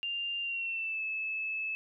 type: tone with pitch glide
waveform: sine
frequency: 2794 to 2607 Hz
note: F7 to E7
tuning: 0 to -20 cents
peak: -32 dBFS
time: 0.03-1.75 s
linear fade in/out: 0 ms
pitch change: -120 cents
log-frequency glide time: 0.41-1.03 s
effects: none